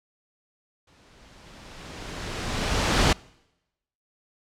pink noise with exponential growth, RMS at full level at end -18 dBFS, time 0.87-3.13 s, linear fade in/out 5 ms, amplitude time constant 490 ms, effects noise-tail reverb RT60 0.9 s tail -25 dB re dry + low-pass 6000 Hz 12 dB/octave

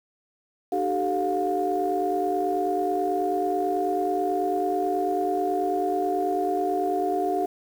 sine tone cluster, 301.3 / 381.4 / 430.6 / 711 Hz, D4 / G4 / A4 / F5, +44 / -47 / -37 / +31 cents, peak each -30 / -26 / -31 / -25 dBFS, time 0.72-7.46 s, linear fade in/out 5 ms, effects tanh soft clip ceiling -13 dBFS + 8-bit

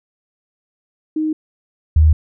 sine tone pair in turn, 311.1 / 77.78 Hz, D#4 / D#2, 0 / 0 cents, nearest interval 2 octaves, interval 2400 cents, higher first, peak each -16 / -7 dBFS, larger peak second, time 1.16-1.33 / 1.96-2.13 s, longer neither, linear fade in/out 5 ms, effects none

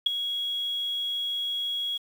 sine tone with ADSR envelope, 3322 Hz, G#7, in tune, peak -15 dBFS, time 0.06-1.98 s, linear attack 7 ms, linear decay 9 ms, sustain -12 dB, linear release 14 ms, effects 8-bit

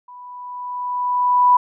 sine tone with level ramp, 987.8 Hz, B5, in tune, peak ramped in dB -37 to -8 dBFS, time 0.08-1.57 s, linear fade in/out 5 ms, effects none

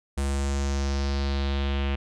square tone with low-pass filter sweep, 69.3 Hz, C#2, in tune, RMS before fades -26 dBFS, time 0.17-1.96 s, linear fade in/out 10 ms, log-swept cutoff 9200 to 2800 Hz, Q 2.9, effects none

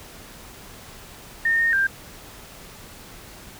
sine tone with pitch steps, 1827 / 1841 / 1586 Hz, A#6 / A#6 / G6, -35 / -22 / +20 cents, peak -17 dBFS, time 1.45-1.87 s, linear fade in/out 5 ms, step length 140 ms, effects pink hiss -43 dBFS RMS until 3.59 s

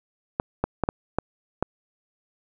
clicks, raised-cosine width 1 ms, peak -8 dBFS, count 6, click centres 0.399 / 0.64 / 0.837 / 0.889 / 1.186 / 1.626 s, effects none

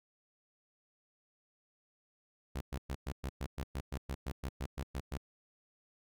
sawtooth tone bursts, 67 Hz, C2, 42 cents sharp, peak -32 dBFS, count 16, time 2.55-5.176 s, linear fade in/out 10 ms, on 61 ms, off 110 ms, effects none

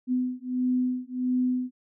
sine beating tone pair, 251.3 / 252.8 Hz, B3 / B3, +30 / +41 cents, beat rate 1.5 Hz, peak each -27 dBFS, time 0.07-1.71 s, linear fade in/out 50 ms, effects none

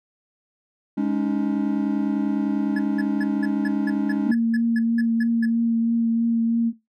triangle chord, Ab suspended fourth, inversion none, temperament equal with one note detuned, 207.7 / 281.1 / 311.1 Hz, Ab3 / Db4 / Eb4, 0 / +24 / 0 cents, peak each -22 / -21 / -26 dBFS, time 0.97-4.32 s, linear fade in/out 10 ms
triangle tone bursts, 1710 Hz, A6, 50 cents flat, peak -25 dBFS, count 13, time 2.76-5.456 s, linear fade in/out 5 ms, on 32 ms, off 190 ms
sine tone with vibrato, 230.3 Hz, A#3, 21 cents flat, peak -17 dBFS, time 4.25-6.73 s, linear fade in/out 50 ms, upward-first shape triangle, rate 3.1 Hz, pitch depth 16 cents each way
effects noise-tail reverb RT60 0.2 s tail -18 dB re dry

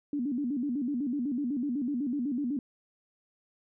sine tone with vibrato, 264.6 Hz, C4, 20 cents sharp, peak -28 dBFS, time 0.13-2.59 s, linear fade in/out 2 ms, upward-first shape square, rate 8 Hz, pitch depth 160 cents each way, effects none

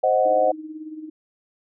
sine chord, C diminished, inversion none, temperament equal, 523.3 / 622.3 / 740 Hz, C5 / Eb5 / Gb5, 0 / 0 / 0 cents, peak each -20 dBFS, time 0.03-0.52 s, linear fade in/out 10 ms
sine tone with tremolo, 311.1 Hz, D#4, in tune, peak -30 dBFS, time 0.25-1.1 s, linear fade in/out 10 ms, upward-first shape sine, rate 18 Hz, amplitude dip 60%
effects none

